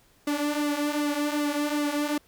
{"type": "tone with flanger", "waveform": "sawtooth", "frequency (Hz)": 293.7, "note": "D4", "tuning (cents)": 0, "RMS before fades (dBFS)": -27, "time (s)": [0.27, 2.18], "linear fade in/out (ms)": 5, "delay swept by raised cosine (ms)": [1.2, 4.8], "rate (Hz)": 2.6, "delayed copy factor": -0.65, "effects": ["pink hiss -61 dBFS RMS until 2.27 s"]}